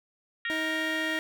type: harmonic tone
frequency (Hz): 466.2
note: A#4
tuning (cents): 0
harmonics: 3 / 4 / 5 / 6 / 7 / 8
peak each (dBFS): -39 / -30 / -41 / -41 / -40 / -46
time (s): 0.45-1.19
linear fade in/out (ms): 2
type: tone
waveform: 25% pulse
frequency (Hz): 316.7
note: D#4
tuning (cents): +31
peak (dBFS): -28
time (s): 0.5-1.19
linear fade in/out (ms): 0
effects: none